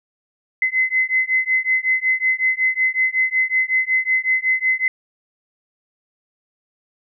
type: beating tone pair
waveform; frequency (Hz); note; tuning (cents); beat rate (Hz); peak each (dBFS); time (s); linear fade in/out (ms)
sine; 2042 / 2047.4; C7 / C7; -43 / -38; 5.4; -19; 0.62-4.88; 2
effects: none